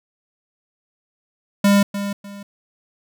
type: tone with echo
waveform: square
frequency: 201 Hz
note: G3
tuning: 44 cents sharp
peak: -12 dBFS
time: 1.64-1.83 s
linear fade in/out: 5 ms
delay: 300 ms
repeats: 2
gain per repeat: -11 dB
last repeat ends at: 2.43 s
effects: none